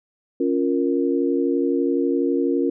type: chord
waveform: sine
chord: Bb minor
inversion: first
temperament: equal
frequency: 277.2 / 349.2 / 466.2 Hz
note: Db4 / F4 / Bb4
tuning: 0 / 0 / 0 cents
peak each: -21 / -22 / -24 dBFS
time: 0.4-2.7 s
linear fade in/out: 5 ms
effects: none